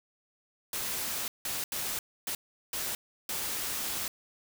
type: noise bursts at uneven times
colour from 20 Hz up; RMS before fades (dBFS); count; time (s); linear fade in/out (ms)
white; -34; 6; 0.73-1.28 / 1.45-1.64 / 1.72-1.99 / 2.27-2.35 / 2.73-2.95 / 3.29-4.08; 2
effects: none